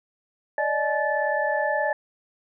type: tone cluster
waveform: sine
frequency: 579 / 618 / 852 / 1749 Hz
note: D5 / D#5 / G#5 / A6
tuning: -25 / -12 / +44 / -11 cents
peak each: -27 dBFS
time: 0.58-1.93 s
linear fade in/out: 2 ms
effects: none